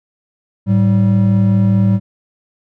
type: tone pair together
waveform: triangle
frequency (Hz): 107.84 / 192.7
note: A2 / G3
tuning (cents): -34 / -29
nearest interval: minor seventh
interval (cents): 1005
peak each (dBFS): -10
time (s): 0.66-2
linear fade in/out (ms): 50
effects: none